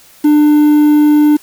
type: tone with quantisation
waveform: triangle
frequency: 298.3 Hz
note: D4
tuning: 27 cents sharp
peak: -3 dBFS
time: 0.24-1.37 s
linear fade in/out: 10 ms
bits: 5
effects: white hiss -43 dBFS RMS until 1.42 s